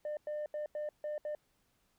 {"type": "tone bursts at uneven times", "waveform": "sine", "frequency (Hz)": 600, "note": "D5", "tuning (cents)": 37, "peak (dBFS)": -33, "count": 6, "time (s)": [[0.05, 0.17], [0.27, 0.46], [0.54, 0.66], [0.75, 0.89], [1.04, 1.18], [1.25, 1.35]], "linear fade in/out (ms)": 2, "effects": ["tanh soft clip ceiling -34 dBFS", "pink hiss -75 dBFS RMS until 1.98 s"]}